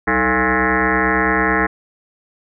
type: tone with frequency modulation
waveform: sine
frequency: 1067 Hz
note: C6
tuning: 34 cents sharp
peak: -13 dBFS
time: 0.07-1.67 s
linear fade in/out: 10 ms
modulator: 125 Hz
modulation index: 7.2
effects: none